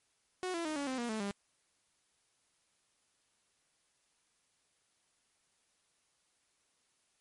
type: tone with pitch steps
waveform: sawtooth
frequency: 367.5 / 337 / 309 / 283.4 / 259.9 / 238.3 / 218.5 / 200.4 Hz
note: F#4 / E4 / D#4 / C#4 / C4 / A#3 / A3 / G3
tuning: -12 / +38 / -12 / +38 / -11 / +38 / -12 / +38 cents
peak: -31 dBFS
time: 0.43-1.31 s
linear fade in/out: 0 ms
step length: 110 ms
effects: white hiss -75 dBFS RMS until 7.2 s + MP3 48 kbps